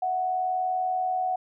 sine tone pair together, 659.6 / 740 Hz, E5 / F#5, +1 / 0 cents, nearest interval major second, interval 199 cents, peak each -36 / -24 dBFS, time 0.02-1.36 s, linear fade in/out 5 ms, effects none

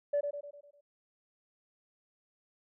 sine tone with echo, 578 Hz, D5, 28 cents flat, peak -25 dBFS, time 0.13-0.21 s, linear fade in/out 10 ms, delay 100 ms, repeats 6, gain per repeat -6 dB, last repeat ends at 0.81 s, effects tanh soft clip ceiling -23 dBFS

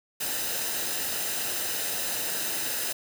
white noise with comb filter, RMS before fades -30 dBFS, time 0.2-2.93 s, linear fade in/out 10 ms, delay 0.89 ms, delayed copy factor -0.5, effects none

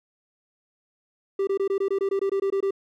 triangle tone bursts, 392 Hz, G4, in tune, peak -19 dBFS, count 13, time 1.39-2.708 s, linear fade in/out 5 ms, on 82 ms, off 21 ms, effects none

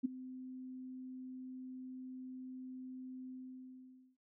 sine tone with ADSR envelope, 257 Hz, C4, 31 cents flat, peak -28 dBFS, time 0.03-4.17 s, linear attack 22 ms, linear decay 11 ms, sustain -17 dB, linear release 870 ms, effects none

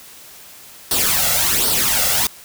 white noise with flanger, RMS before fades -17 dBFS, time 0.91-2.27 s, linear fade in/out 2 ms, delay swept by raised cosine 0.21 to 1.51 ms, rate 1.3 Hz, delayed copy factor +0.65, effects white hiss -41 dBFS RMS until 2.44 s

